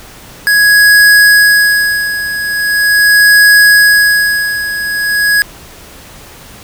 square tone with tremolo, 1666 Hz, G#6, 5 cents sharp, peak -3 dBFS, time 0.47-5.42 s, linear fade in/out 0 ms, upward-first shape sine, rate 0.41 Hz, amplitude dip 75%, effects pink hiss -34 dBFS RMS until 6.63 s

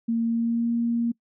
sine tone with pitch glide, 230 to 234.2 Hz, A#3 to A#3, -23 to +8 cents, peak -21 dBFS, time 0.08-1.12 s, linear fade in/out 10 ms, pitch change +31 cents, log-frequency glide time 0.25-0.72 s, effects noise-tail reverb RT60 0.1 s tail -24 dB re dry

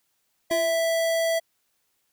square tone, 659.3 Hz, E5, in tune, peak -22 dBFS, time 0.5-1.4 s, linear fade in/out 20 ms
square tone with exponential decay, 340.7 Hz, F4, 43 cents flat, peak -27 dBFS, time 0.51-0.96 s, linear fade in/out 0 ms, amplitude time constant 96 ms
effects white hiss -72 dBFS RMS until 2.12 s

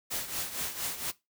white noise with tremolo, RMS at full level -32 dBFS, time 0.1-1.12 s, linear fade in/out 20 ms, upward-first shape triangle, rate 4.3 Hz, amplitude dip 75%, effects noise-tail reverb RT60 0.2 s tail -19 dB re dry

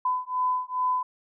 sine beating tone pair, 1006 / 1008.4 Hz, B5 / B5, +32 / +36 cents, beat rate 2.4 Hz, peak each -27 / -27 dBFS, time 0.05-1.03 s, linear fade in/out 5 ms, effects none

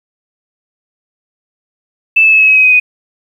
sine tone with pitch steps, 2637 / 2616 / 2595 / 2574 / 2553 / 2533 / 2512 / 2492 Hz, E7 / E7 / E7 / E7 / D#7 / D#7 / D#7 / D#7, 0 / -14 / -28 / -42 / +44 / +30 / +16 / +2 cents, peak -4 dBFS, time 2.16-2.8 s, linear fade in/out 10 ms, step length 80 ms, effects 7-bit

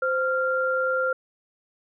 sine tone pair together, 519 / 1388.5 Hz, C5 / F6, -14 / -10 cents, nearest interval octave + perfect fourth, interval 1704 cents, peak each -24 dBFS, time 0.02-1.13 s, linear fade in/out 5 ms, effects none

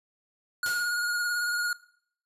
square tone with vibrato, 1437 Hz, F6, 49 cents sharp, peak -27 dBFS, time 0.63-1.73 s, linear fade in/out 2 ms, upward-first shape sine, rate 18 Hz, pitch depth 22 cents each way
white noise with exponential decay, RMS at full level -34 dBFS, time 0.66-1.11 s, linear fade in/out 0 ms, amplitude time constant 97 ms
effects noise-tail reverb RT60 0.6 s tail -20 dB re dry + resampled to 32000 Hz

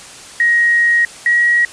sine tone pair in turn, 1885 / 1905.8 Hz, A#6 / A#6, +19 / +38 cents, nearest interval unison, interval 19 cents, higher second, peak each -9 dBFS, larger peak neither, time 0.4-1.05 / 1.26-1.65 s, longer first, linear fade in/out 2 ms, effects white hiss -35 dBFS RMS until 1.72 s + resampled to 22050 Hz

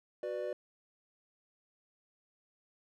triangle chord, B minor, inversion second, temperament just, 370.4 / 493.9 / 592.7 Hz, F#4 / B4 / D5, +2 / 0 / +16 cents, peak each -39 / -38 / -36 dBFS, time 0.23-0.53 s, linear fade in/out 2 ms, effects none

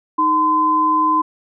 sine tone pair together, 311.9 / 1024 Hz, D#4 / C6, +4 / -38 cents, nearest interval octave + major sixth, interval 2058 cents, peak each -21 / -13 dBFS, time 0.18-1.22 s, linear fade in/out 10 ms, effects none

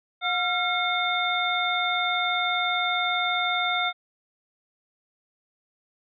harmonic tone with a mistuned harmonic, 721 Hz, F#5, 45 cents flat, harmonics 1 / 2 / 3 / 5, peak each -28 / -28 / -28 / -28 dBFS, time 0.21-3.93 s, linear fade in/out 50 ms, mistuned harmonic 2, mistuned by -81 cents, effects none

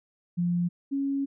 sine tone pair in turn, 174.61 / 276.4 Hz, F3 / C#4, 0 / -5 cents, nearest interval minor sixth, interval 795 cents, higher second, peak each -23 / -25 dBFS, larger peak first, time 0.37-0.69 / 0.91-1.26 s, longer second, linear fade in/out 20 ms, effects none

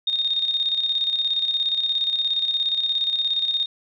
sine tone with tremolo, 3689 Hz, A#7, 19 cents flat, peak -18 dBFS, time 0.07-3.66 s, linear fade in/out 5 ms, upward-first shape square, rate 17 Hz, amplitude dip 50%, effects none

